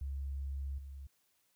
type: tone with level steps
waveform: sine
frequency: 68.7 Hz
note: C#2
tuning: 15 cents flat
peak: -36 / -44 dBFS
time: 0.01-1.07 s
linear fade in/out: 5 ms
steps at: 0.78 s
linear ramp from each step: 5 ms
effects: white hiss -75 dBFS RMS until 1.55 s